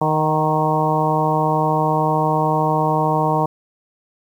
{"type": "harmonic tone with a mistuned harmonic", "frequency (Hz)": 155.56, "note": "D#3", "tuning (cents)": 0, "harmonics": [1, 2, 3, 4, 5, 6, 7], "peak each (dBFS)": [-21, -25, -24, -24, -22, -21, -25], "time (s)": [0.01, 3.46], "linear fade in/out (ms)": 5, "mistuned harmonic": 5, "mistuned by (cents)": -25, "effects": ["8-bit"]}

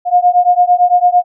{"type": "beating tone pair", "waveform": "sine", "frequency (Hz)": [710, 718.9], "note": ["F5", "F5"], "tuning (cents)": [28, 50], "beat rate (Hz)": 8.9, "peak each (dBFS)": -10, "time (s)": [0.05, 1.24], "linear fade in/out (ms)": 50, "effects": []}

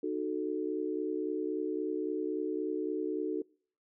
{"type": "chord", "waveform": "sine", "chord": "D# diminished", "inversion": "none", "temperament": "equal with one note detuned", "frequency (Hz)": [306.3, 370, 440], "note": ["D#4", "F#4", "A4"], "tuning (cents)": [-27, 0, 0], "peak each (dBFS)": [-35, -35, -36], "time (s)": [0.03, 3.42], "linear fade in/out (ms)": 5, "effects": ["noise-tail reverb RT60 0.5 s tail -25 dB re dry"]}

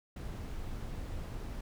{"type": "noise", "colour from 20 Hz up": "brown", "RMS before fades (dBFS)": -40, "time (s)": [0.16, 1.61], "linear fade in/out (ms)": 5, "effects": []}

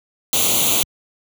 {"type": "noise with comb filter", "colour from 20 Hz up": "white", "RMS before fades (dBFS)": -17, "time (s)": [0.33, 0.83], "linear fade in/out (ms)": 0, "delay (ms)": 0.29, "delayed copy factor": 0.85, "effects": ["high-pass 80 Hz 12 dB/octave"]}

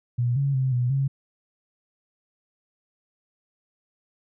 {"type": "tone with pitch steps", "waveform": "sine", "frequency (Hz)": [121.2, 139.2, 131.2, 123.2, 136.6], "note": ["B2", "C#3", "C3", "B2", "C#3"], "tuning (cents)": [-32, 8, 5, -4, -25], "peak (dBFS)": -20, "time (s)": [0.18, 1.08], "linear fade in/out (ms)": 10, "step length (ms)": 180, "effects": []}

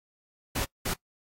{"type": "noise bursts at uneven times", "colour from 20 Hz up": "pink", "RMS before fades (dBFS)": -30, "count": 2, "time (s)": [[0.55, 0.65], [0.85, 0.94]], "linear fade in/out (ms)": 10, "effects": ["noise-tail reverb RT60 0.1 s tail -22 dB re dry", "AAC 48 kbps"]}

